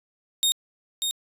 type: tone with echo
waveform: sawtooth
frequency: 3701 Hz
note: A#7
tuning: 13 cents flat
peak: -16 dBFS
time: 0.43-0.52 s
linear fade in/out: 0 ms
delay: 590 ms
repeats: 1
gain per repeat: -5 dB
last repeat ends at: 1.11 s
effects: resampled to 32000 Hz